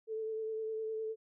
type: tone with vibrato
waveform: sine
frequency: 440 Hz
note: A4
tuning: in tune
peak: -35 dBFS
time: 0.07-1.16 s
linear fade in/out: 50 ms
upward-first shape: sine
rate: 9.8 Hz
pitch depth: 19 cents each way
effects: none